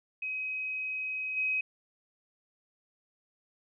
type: tone with level steps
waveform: sine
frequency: 2532 Hz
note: D#7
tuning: 30 cents sharp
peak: -32 / -27 dBFS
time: 0.22-1.61 s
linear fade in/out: 5 ms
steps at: 1.36 s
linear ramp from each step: 20 ms
effects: none